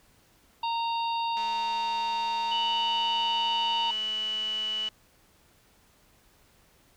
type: harmonic tone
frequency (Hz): 925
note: A#5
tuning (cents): -14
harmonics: 1 / 3 / 4 / 5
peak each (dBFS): -27 / -38 / -38 / -43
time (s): 0.63-3.91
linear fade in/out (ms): 5
type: click train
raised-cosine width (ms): 0.2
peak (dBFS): -27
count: 761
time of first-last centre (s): 1.37-4.889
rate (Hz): 216
type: tone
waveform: sine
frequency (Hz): 2956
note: F#7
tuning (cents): -2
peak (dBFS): -28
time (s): 2.51-4.89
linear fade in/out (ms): 10
effects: pink hiss -62 dBFS RMS until 6.96 s